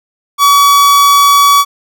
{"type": "tone", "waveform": "45% pulse", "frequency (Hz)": 1137, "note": "C#6", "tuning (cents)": 44, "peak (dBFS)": -4, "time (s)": [0.38, 1.65], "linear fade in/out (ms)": 50, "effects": []}